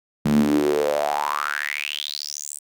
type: tone with high-pass filter sweep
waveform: sawtooth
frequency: 73.42 Hz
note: D2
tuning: in tune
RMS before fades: -23 dBFS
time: 0.25-2.59 s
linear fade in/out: 10 ms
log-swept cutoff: 180 to 8800 Hz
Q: 7.8
effects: none